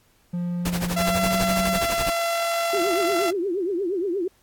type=tone with pitch glide; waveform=triangle; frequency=175.3 to 186.8 Hz; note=F3 to F#3; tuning=+7 to +17 cents; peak=-22 dBFS; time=0.33-1.79 s; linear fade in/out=10 ms; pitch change=+110 cents; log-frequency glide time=0.9-1.27 s
type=noise with tremolo; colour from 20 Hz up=pink; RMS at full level=-27 dBFS; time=0.65-2.1 s; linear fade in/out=5 ms; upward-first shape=sine; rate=12 Hz; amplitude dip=85%
type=tone; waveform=sawtooth; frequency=677 Hz; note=E5; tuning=46 cents sharp; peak=-18 dBFS; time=0.96-3.31 s; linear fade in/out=10 ms
type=tone with vibrato; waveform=sine; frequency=370 Hz; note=F#4; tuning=in tune; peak=-22 dBFS; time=2.73-4.28 s; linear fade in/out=5 ms; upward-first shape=triangle; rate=8.5 Hz; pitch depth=220 cents each way
effects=pink hiss -61 dBFS RMS until 4.42 s + AAC 64 kbps